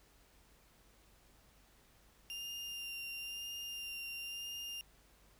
35% pulse tone with vibrato, 2794 Hz, F7, in tune, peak -40 dBFS, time 2.3-4.81 s, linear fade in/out 0 ms, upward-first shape sine, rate 0.99 Hz, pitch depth 14 cents each way, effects added 50 Hz sine -69 dBFS peak until 5.39 s + pink hiss -67 dBFS RMS until 5.39 s

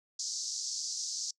white band-pass noise, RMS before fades -37 dBFS, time 0.19-1.31 s, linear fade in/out 5 ms, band 4600 to 6800 Hz, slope 48 dB/octave, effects noise-tail reverb RT60 0.1 s tail -25 dB re dry

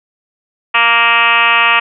sine tone with frequency modulation, 1867 Hz, A#6, 2 cents sharp, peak -7 dBFS, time 0.74-1.8 s, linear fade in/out 10 ms, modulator 234 Hz, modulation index 4.2, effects none

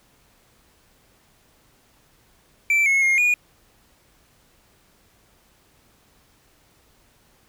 triangle tone with pitch steps, 2333 / 2180 / 2136 / 2446 Hz, D7 / C#7 / C7 / D#7, -12 / -29 / +35 / -30 cents, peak -14 dBFS, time 2.7-3.34 s, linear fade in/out 2 ms, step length 160 ms, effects pink hiss -59 dBFS RMS until 7.48 s

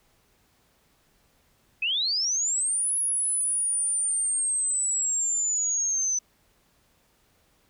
sine linear two-way sweep, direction up then down, 2482 to 10548 to 6030 Hz, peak -23 dBFS, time 1.82-6.19 s, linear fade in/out 5 ms, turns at 2.96 s, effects pink hiss -65 dBFS RMS until 7.69 s

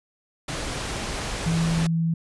pink low-pass noise, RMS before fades -30 dBFS, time 0.48-1.87 s, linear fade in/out 5 ms, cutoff 9000 Hz, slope 12 dB/octave
sine tone, 164.81 Hz, E3, in tune, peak -20 dBFS, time 1.46-2.14 s, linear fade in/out 5 ms
effects resampled to 24000 Hz

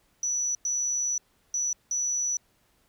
sine tone bursts at uneven times, 5920 Hz, F#8, in tune, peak -24 dBFS, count 4, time 0.23-0.55 / 0.65-1.18 / 1.54-1.73 / 1.91-2.37 s, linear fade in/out 2 ms, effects tanh soft clip ceiling -21 dBFS + pink hiss -67 dBFS RMS until 2.88 s

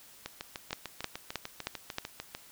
two click trains, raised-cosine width 0.2 ms, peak -20 / -15 dBFS, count 15 / 5, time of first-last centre 0.26-2.35 / 0.73-1.984 s, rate 6.7 / 3.19 Hz, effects white hiss -55 dBFS RMS until 2.51 s

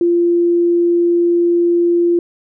sine tone, 345.1 Hz, F4, 21 cents flat, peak -10 dBFS, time 0.01-2.19 s, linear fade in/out 2 ms, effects none

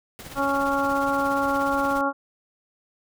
pink noise with tremolo, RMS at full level -37 dBFS, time 0.19-2.01 s, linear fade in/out 0 ms, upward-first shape triangle, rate 17 Hz, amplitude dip 65%
harmonic tone, 277.6 Hz, C#4, 3 cents sharp, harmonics 1 / 2 / 3 / 4 / 5, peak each -27 / -27 / -27 / -27 / -27 dBFS, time 0.35-2.13 s, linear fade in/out 50 ms
effects none

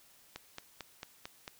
click train, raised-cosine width 0.2 ms, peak -24 dBFS, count 6, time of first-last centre 0.36-1.479 s, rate 4.47 Hz, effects white hiss -62 dBFS RMS until 1.59 s

